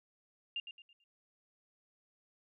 sine tone with echo, 2800 Hz, F7, 4 cents sharp, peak -35 dBFS, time 0.56-0.6 s, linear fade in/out 2 ms, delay 110 ms, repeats 4, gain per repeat -9 dB, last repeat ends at 1.04 s, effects none

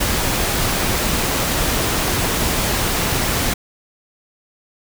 pink noise, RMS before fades -19 dBFS, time 0-3.54 s, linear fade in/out 10 ms, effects none

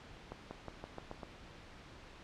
accelerating click train, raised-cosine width 1 ms, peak -29 dBFS, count 7, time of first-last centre 0.32-1.232 s, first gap 190 ms, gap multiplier 0.91, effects pink hiss -54 dBFS RMS until 2.23 s + low-pass 4000 Hz 12 dB/octave

